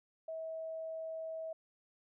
sine tone, 645 Hz, E5, 38 cents flat, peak -39 dBFS, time 0.28-1.53 s, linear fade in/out 5 ms, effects none

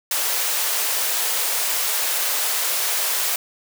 white high-pass noise, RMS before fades -22 dBFS, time 0.11-3.36 s, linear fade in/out 2 ms, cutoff 450 Hz, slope 24 dB/octave, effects none

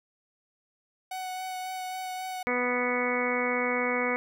45% pulse tone with vibrato, 744 Hz, F#5, 9 cents sharp, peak -33 dBFS, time 1.11-2.43 s, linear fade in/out 5 ms, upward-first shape sine, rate 3.7 Hz, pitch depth 12 cents each way
harmonic tone, 246.9 Hz, B3, in tune, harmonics 1 / 2 / 3 / 4 / 5 / 6 / 7 / 8 / 9, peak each -33 / -30 / -37 / -36 / -35 / -39 / -40 / -35 / -31 dBFS, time 2.47-4.16 s, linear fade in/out 0 ms
effects none

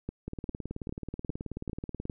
two click trains, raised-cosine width 3 ms, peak -21 / -23 dBFS, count 6 / 34, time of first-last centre 0.09-2.098 / 0.28-2.054 s, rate 2.49 / 18.6 Hz, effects none

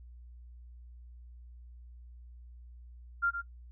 sine tone with echo, 1392 Hz, F6, 6 cents flat, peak -25 dBFS, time 3.22-3.31 s, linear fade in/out 20 ms, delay 110 ms, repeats 1, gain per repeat -8 dB, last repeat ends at 3.42 s, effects noise-tail reverb RT60 0.1 s tail -20 dB re dry + added 60 Hz sine -48 dBFS peak until 3.71 s

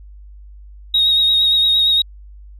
sine tone with vibrato, 3763 Hz, A#7, 16 cents sharp, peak -10 dBFS, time 0.94-2.02 s, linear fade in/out 5 ms, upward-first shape sine, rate 8.7 Hz, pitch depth 24 cents each way, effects tanh soft clip ceiling -7 dBFS + added 50 Hz sine -36 dBFS peak until 2.59 s

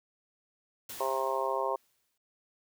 white noise with exponential decay, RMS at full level -41 dBFS, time 0.89-2.18 s, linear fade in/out 5 ms, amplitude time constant 280 ms
harmonic tone, 133.2 Hz, C3, 31 cents sharp, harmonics 3 / 4 / 5 / 6 / 7 / 8, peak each -36 / -34 / -36 / -40 / -34 / -35 dBFS, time 1-1.76 s, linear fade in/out 5 ms
effects none

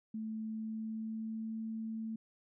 sine tone with pitch glide, 219.4 to 222.3 Hz, A3 to A3, -5 to +18 cents, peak -37 dBFS, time 0.14-2.16 s, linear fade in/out 5 ms, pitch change +23 cents, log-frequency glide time 0.45-1.62 s, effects none

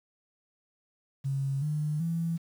sine tone with pitch steps, 136.8 / 150.91 / 166.49 Hz, C#3 / D3 / E3, -23 / +47 / +18 cents, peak -27 dBFS, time 1.24-2.38 s, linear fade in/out 20 ms, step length 380 ms, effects 9-bit

